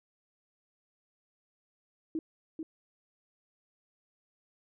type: tone with echo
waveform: sine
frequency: 319 Hz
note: D#4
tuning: 43 cents sharp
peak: -30 dBFS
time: 2.15-2.19 s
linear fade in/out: 2 ms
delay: 440 ms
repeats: 1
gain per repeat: -5 dB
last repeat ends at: 2.63 s
effects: none